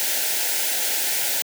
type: band-stop noise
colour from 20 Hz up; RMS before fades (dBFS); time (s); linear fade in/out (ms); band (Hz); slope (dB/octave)
white; -23; 0-1.42; 0; 930 to 1400; 96
effects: high-pass 400 Hz 12 dB/octave